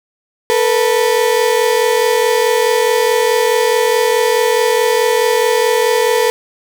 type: tone pair together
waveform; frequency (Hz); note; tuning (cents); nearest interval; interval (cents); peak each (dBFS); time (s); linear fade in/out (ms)
35% pulse; 443.9 / 488.6; A4 / B4; +15 / -19; major second; 166; -12; 0.5-6.3; 0
effects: none